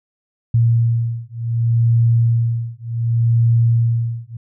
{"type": "beating tone pair", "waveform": "sine", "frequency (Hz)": [116, 116.67], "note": ["A#2", "A#2"], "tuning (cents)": [-8, 2], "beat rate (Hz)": 0.67, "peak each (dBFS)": -16, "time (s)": [0.54, 4.37], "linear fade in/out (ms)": 5, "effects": []}